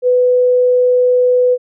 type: tone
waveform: sine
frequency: 497.9 Hz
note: B4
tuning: 14 cents sharp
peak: -8 dBFS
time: 0.02-1.58 s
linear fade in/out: 50 ms
effects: none